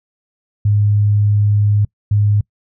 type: tone pair in turn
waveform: sine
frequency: 103.6 / 103.6 Hz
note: G#2 / G#2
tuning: -4 / -4 cents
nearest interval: unison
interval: 0 cents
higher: neither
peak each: -10 dBFS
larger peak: neither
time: 0.65-1.85 / 2.11-2.41 s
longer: first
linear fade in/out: 5 ms
effects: noise-tail reverb RT60 0.1 s tail -25 dB re dry